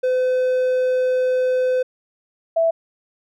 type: tone pair in turn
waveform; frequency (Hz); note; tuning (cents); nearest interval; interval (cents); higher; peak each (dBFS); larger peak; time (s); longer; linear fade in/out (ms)
triangle / sine; 509 / 659.5; C5 / E5; -48 / +1; major third; 449; second; -14; neither; 0.03-1.83 / 2.56-2.71; first; 10
effects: none